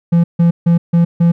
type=tone bursts; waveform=triangle; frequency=170 Hz; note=F3; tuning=46 cents flat; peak=-5 dBFS; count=5; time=0.12-1.32 s; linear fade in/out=10 ms; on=120 ms; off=150 ms; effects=none